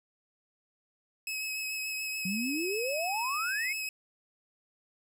sawtooth tone with vibrato, 2565 Hz, E7, 48 cents flat, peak -30 dBFS, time 1.27-3.89 s, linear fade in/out 2 ms, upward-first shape triangle, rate 6.9 Hz, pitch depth 21 cents each way
sine exponential sweep, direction up, 179.2 to 2245 Hz, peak -31 dBFS, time 2.25-3.73 s, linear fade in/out 5 ms
effects none

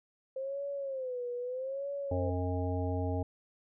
sine tone with vibrato, 523.3 Hz, C5, in tune, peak -34 dBFS, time 0.36-2.3 s, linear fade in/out 5 ms, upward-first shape sine, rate 0.79 Hz, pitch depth 130 cents each way
harmonic tone, 90.4 Hz, F#2, 40 cents flat, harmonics 1 / 3 / 5 / 7 / 9, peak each -32 / -37 / -39 / -40 / -42 dBFS, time 2.11-3.23 s, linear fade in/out 5 ms
effects none

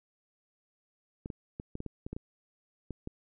clicks, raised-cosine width 3 ms, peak -25 dBFS, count 11, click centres 1.259 / 1.302 / 1.599 / 1.754 / 1.804 / 1.863 / 2.065 / 2.13 / 2.165 / 2.907 / 3.074 s, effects none

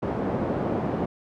pink band-pass noise, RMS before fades -27 dBFS, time 0.02-1.06 s, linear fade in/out 10 ms, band 140 to 690 Hz, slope 12 dB/octave, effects none

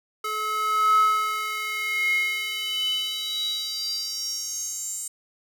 square tone with high-pass filter sweep, 429.2 Hz, A4, 43 cents flat, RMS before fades -26 dBFS, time 0.24-5.08 s, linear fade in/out 5 ms, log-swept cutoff 930 to 7900 Hz, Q 8.7, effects none

